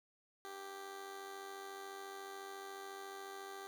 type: tone with amplitude modulation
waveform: 15% pulse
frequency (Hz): 392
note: G4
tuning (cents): 0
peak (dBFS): -38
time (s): 0.45-3.67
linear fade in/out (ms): 0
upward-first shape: sine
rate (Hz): 94.1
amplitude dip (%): 50
effects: none